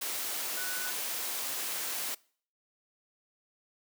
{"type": "tone in noise", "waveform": "sine", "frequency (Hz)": 1485, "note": "F#6", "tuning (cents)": 6, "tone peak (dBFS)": -38, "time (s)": [0.57, 0.91], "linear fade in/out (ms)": 10, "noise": "white", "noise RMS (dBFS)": -35, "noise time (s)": [0.01, 2.15], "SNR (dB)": -6, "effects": ["noise-tail reverb RT60 0.5 s tail -24 dB re dry", "high-pass 300 Hz 12 dB/octave"]}